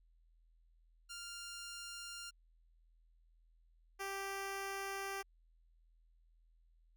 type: tone pair in turn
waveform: 10% pulse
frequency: 1396.9 / 392 Hz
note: F6 / G4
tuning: 0 / 0 cents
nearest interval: octave + minor seventh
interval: 2200 cents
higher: first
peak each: -38 / -32 dBFS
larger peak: second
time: 1.09-2.31 / 3.99-5.23 s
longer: second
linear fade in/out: 20 ms
effects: added 41 Hz sine -66 dBFS peak until 6.96 s